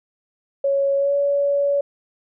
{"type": "tone with pitch glide", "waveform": "sine", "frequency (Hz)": [554.4, 566.4], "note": ["C#5", "C#5"], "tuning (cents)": [0, 37], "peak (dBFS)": -16, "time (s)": [0.64, 1.81], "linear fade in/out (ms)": 5, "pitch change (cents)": 37, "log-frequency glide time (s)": [0.96, 1.15], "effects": []}